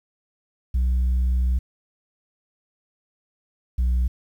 sine tone pair in turn, 62.5 / 61.68 Hz, B1 / B1, +21 / -2 cents, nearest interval unison, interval 23 cents, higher first, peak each -15 dBFS, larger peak neither, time 0.74-1.59 / 3.78-4.08 s, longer first, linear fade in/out 10 ms, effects tanh soft clip ceiling -17 dBFS + 9-bit

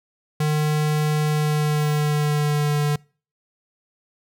square tone with pitch glide, 151.7 to 147.47 Hz, D#3 to D3, -44 to +8 cents, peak -19 dBFS, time 0.4-2.96 s, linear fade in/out 5 ms, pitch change -48 cents, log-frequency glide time 1.27-2.82 s, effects noise-tail reverb RT60 0.4 s tail -26 dB re dry

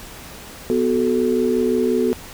sine tone cluster, 247.8 / 371.6 / 437.2 Hz, B3 / F#4 / A4, +6 / +7 / -11 cents, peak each -20 dBFS, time 0.7-2.13 s, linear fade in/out 0 ms, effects pink hiss -38 dBFS RMS until 2.33 s

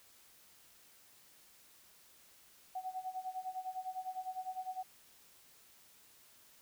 sine tone with tremolo, 747 Hz, F#5, 16 cents sharp, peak -36 dBFS, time 2.75-4.83 s, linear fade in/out 5 ms, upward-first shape sine, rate 9.9 Hz, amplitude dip 85%, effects white hiss -63 dBFS RMS until 6.61 s

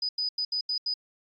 sine tone bursts at uneven times, 4978 Hz, D#8, in tune, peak -26 dBFS, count 6, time 0.02-0.09 / 0.18-0.29 / 0.38-0.45 / 0.52-0.61 / 0.69-0.78 / 0.86-0.94 s, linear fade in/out 5 ms, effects AAC 48 kbps

